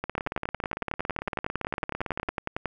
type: two click trains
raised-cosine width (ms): 0.5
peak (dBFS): -15 / -13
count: 41 / 28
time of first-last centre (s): 0.04-2.287 / 0.18-2.657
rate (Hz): 17.8 / 10.9
effects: none